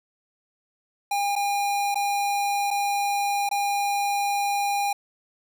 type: tone with dropouts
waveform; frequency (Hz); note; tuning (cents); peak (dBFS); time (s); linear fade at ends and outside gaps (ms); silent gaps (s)
square; 808; G#5; -48; -23; 1.11-4.93; 5; 1.355-1.361 / 1.945-1.955 / 2.706-2.71 / 3.491-3.512
effects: none